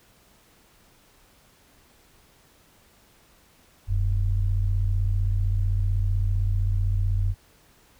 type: tone pair together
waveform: sine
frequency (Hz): 40.41 / 96.1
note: E1 / G2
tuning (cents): -34 / -34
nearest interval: octave + minor third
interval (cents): 1500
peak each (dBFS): -23 / -23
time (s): 3.87-7.35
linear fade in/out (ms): 50
effects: pink hiss -58 dBFS RMS until 7.99 s